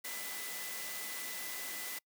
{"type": "tone in noise", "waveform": "sine", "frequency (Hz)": 2000, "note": "B6", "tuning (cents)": 21, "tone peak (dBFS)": -47, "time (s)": [0.04, 1.99], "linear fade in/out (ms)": 10, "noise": "white", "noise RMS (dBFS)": -42, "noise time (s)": [0.04, 1.99], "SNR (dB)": -8, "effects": ["noise-tail reverb RT60 0.1 s tail -26 dB re dry", "high-pass 200 Hz 12 dB/octave"]}